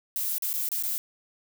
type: noise with dropouts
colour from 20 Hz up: violet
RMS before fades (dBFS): -29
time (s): 0.16-0.98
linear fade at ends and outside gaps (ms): 0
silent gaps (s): 0.382-0.423 / 0.53-0.539 / 0.688-0.717 / 0.825-0.836
effects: none